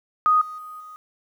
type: tone with level steps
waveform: sine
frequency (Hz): 1244.5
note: D#6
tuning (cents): 0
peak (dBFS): -14 / -32 / -35 / -38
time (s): 0.26-0.96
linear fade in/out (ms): 0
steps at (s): 0.41 / 0.58 / 0.8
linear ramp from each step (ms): 5
effects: 9-bit